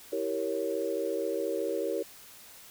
sine chord, E diminished seventh, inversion none, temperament equal with one note detuned, 327.4 / 392 / 466.2 / 554.4 Hz, E4 / G4 / Bb4 / Db5, -12 / 0 / 0 / 0 cents, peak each -36 / -34 / -33 / -34 dBFS, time 0.12-2.03 s, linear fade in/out 10 ms, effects white hiss -51 dBFS RMS until 2.7 s

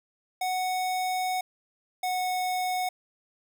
square tone pair in turn, 740 / 734.9 Hz, F#5 / F#5, 0 / -12 cents, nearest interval unison, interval 12 cents, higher first, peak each -27 dBFS, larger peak neither, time 0.41-1.41 / 2.03-2.89 s, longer first, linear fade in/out 5 ms, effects none

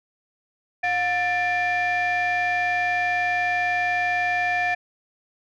sine tone cluster, 716 / 1764 / 2378 Hz, F5 / A6 / D7, +43 / +4 / +21 cents, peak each -22 / -23 / -25 dBFS, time 0.83-4.75 s, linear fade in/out 10 ms, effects tanh soft clip ceiling -16 dBFS

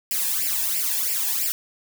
blue noise with flanger, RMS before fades -24 dBFS, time 0.11-1.52 s, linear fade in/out 0 ms, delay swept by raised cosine 0.39 to 1.2 ms, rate 3 Hz, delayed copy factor +0.95, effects none

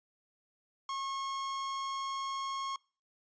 45% pulse tone, 1087 Hz, C#6, 34 cents flat, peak -35 dBFS, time 0.89-2.76 s, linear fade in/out 2 ms, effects noise-tail reverb RT60 0.4 s tail -25 dB re dry + resampled to 16000 Hz

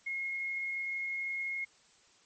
sine tone, 2157 Hz, C#7, 48 cents flat, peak -33 dBFS, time 0.06-1.65 s, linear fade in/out 10 ms, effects white hiss -64 dBFS RMS until 2.25 s + MP3 32 kbps

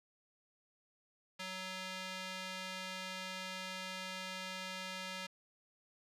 square tone with band-pass filter, 186.8 Hz, F#3, 17 cents sharp, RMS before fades -44 dBFS, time 1.39-5.27 s, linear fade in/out 10 ms, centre 3200 Hz, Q 0.86, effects none

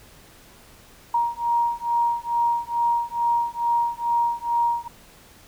sine beating tone pair, 941 / 943.3 Hz, A#5 / A#5, +16 / +20 cents, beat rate 2.3 Hz, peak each -23 dBFS, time 1.14-4.88 s, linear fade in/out 5 ms, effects pink hiss -50 dBFS RMS until 5.47 s

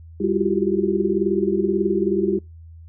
sine tone cluster, 198.8 / 333.4 / 352.1 / 375.6 / 394.2 Hz, G3 / E4 / F4 / F#4 / G4, +25 / +20 / +14 / +26 / +10 cents, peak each -24 dBFS, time 0.2-2.39 s, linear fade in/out 10 ms, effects noise-tail reverb RT60 0.2 s tail -24 dB re dry + added 82 Hz sine -39 dBFS peak until 2.88 s

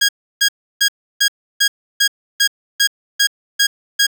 15% pulse tone bursts, 1637 Hz, G#6, 25 cents flat, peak -4 dBFS, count 11, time 0.01-4.068 s, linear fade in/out 10 ms, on 78 ms, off 320 ms, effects none

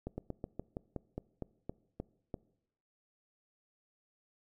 slowing click train, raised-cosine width 2 ms, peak -25 dBFS, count 12, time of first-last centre 0.07-2.342 s, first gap 110 ms, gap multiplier 1.12, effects noise-tail reverb RT60 0.8 s tail -22 dB re dry

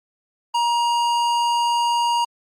sine tone with hard clipping, 946 Hz, A#5, 25 cents sharp, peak -19 dBFS, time 0.54-2.25 s, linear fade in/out 10 ms, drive 14 dB, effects Opus 48 kbps

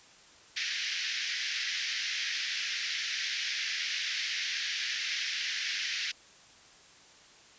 pink band-pass noise, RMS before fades -34 dBFS, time 0.56-6.12 s, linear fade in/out 10 ms, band 1700 to 5900 Hz, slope 48 dB/octave, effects white hiss -56 dBFS RMS until 7.58 s + resampled to 16000 Hz

